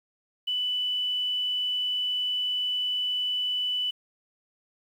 sine tone with quantisation, 2983 Hz, F#7, 13 cents sharp, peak -25 dBFS, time 0.47-3.91 s, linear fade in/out 10 ms, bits 9, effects none

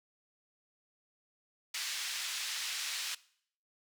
white band-pass noise, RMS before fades -38 dBFS, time 1.74-3.15 s, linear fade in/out 5 ms, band 1900 to 5400 Hz, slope 12 dB/octave, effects noise-tail reverb RT60 0.6 s tail -20 dB re dry

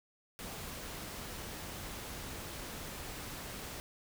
pink noise, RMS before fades -44 dBFS, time 0.39-3.8 s, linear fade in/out 0 ms, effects none

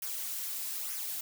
blue noise with flanger, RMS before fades -37 dBFS, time 0.02-1.21 s, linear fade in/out 5 ms, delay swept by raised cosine 0.24 to 3.94 ms, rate 1.1 Hz, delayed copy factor -0.6, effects none

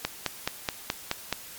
click train, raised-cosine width 0.2 ms, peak -8 dBFS, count 7, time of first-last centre 0.05-1.327 s, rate 4.7 Hz, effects white hiss -44 dBFS RMS until 1.58 s + MP3 96 kbps

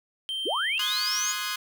triangle tone, 3136 Hz, G7, in tune, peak -27 dBFS, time 0.29-0.78 s, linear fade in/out 0 ms
sine linear sweep, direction up, 233.1 to 6900 Hz, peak -26 dBFS, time 0.45-1.33 s, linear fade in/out 20 ms
15% pulse chord, Ab dominant seventh, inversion first, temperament equal, 1046.5 / 1244.5 / 1480 / 1661.2 Hz, C6 / Eb6 / Gb6 / Ab6, 0 / 0 / 0 / 0 cents, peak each -28 dBFS, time 0.79-1.56 s, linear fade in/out 5 ms
effects none

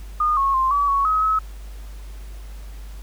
sine tone with pitch steps, 1222 / 1095 / 1051 / 1144 / 1113 / 1273 / 1287 Hz, D#6 / C#6 / C6 / D6 / C#6 / D#6 / E6, -32 / -22 / +7 / -46 / +7 / +39 / -42 cents, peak -16 dBFS, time 0.2-1.39 s, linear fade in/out 5 ms, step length 170 ms, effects added 50 Hz sine -33 dBFS peak until 3.02 s + pink hiss -49 dBFS RMS until 3.02 s

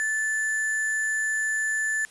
sine tone with sample-and-hold, 1747 Hz, A6, 13 cents flat, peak -23 dBFS, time 0-2.05 s, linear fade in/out 0 ms, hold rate 8820 Hz, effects white hiss -52 dBFS RMS until 2.1 s + resampled to 24000 Hz

